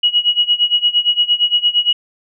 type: tone with tremolo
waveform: sine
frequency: 2908 Hz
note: F#7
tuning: 31 cents flat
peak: -8 dBFS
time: 0.03-1.93 s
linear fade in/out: 5 ms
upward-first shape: sine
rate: 8.7 Hz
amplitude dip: 90%
effects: none